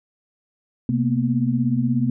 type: tone cluster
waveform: sine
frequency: 129 / 229.4 / 246 Hz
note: C3 / A#3 / B3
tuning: -24 / -28 / -7 cents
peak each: -22 dBFS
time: 0.89-2.1 s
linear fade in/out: 2 ms
effects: none